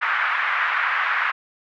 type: band-pass noise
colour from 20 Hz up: pink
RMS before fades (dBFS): -22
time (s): 0.01-1.32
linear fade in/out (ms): 20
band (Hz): 1200 to 2000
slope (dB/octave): 24
effects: none